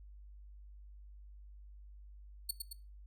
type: tone with echo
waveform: 15% pulse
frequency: 4435 Hz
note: C#8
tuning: in tune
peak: -26 dBFS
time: 2.49-2.51 s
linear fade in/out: 5 ms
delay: 110 ms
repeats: 2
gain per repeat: -5 dB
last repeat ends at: 2.73 s
effects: noise-tail reverb RT60 0.3 s tail -18 dB re dry + added 50 Hz sine -51 dBFS peak until 3.06 s